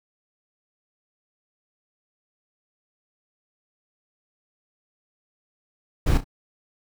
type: noise with echo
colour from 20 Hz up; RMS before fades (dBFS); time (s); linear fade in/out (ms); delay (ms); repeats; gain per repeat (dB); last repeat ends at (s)
brown; -18; 6.06-6.18; 10; 32; 2; -11; 6.244
effects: none